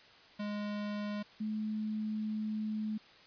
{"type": "tone pair in turn", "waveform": ["square", "sine"], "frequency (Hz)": [207.3, 215], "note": ["G#3", "A3"], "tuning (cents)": [-3, -40], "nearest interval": "minor second", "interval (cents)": 63, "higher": "second", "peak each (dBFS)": [-36, -33], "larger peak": "second", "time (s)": [[0.39, 1.23], [1.4, 2.98]], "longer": "second", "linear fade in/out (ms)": 10, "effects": ["white hiss -58 dBFS RMS until 3.26 s", "resampled to 11025 Hz"]}